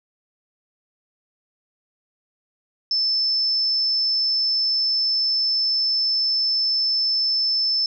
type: tone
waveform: sine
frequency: 5274 Hz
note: E8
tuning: in tune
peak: -18 dBFS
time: 2.91-7.86 s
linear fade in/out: 2 ms
effects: none